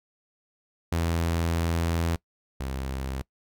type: tone pair in turn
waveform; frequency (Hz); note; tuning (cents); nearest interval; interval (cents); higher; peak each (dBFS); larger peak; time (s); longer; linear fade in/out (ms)
sawtooth; 83.6 / 66.35; E2 / C2; +25 / +25; major third; 400; first; -20 / -26; first; 0.92-2.16 / 2.6-3.22; first; 5
effects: noise-tail reverb RT60 0.1 s tail -23 dB re dry